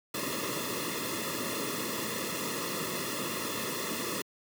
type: noise with comb filter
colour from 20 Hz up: pink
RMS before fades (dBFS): -34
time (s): 0.14-4.22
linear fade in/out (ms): 5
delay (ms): 1.3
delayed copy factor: -0.95
effects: high-pass 150 Hz 12 dB/octave